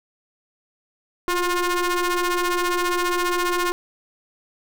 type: ring-modulated tone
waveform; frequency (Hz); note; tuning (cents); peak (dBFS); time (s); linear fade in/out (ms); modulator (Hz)
sawtooth; 357.2; F4; +39; -13; 1.28-3.72; 0; 707
effects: none